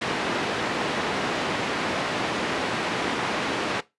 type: band-pass noise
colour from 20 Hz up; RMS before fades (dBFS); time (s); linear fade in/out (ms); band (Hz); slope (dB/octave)
pink; -27; 0.01-3.81; 10; 230 to 3200; 12
effects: noise-tail reverb RT60 0.2 s tail -18 dB re dry + resampled to 24000 Hz